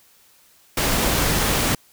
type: noise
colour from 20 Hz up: pink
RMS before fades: -20 dBFS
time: 0.77-1.75 s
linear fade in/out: 5 ms
effects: white hiss -55 dBFS RMS until 1.92 s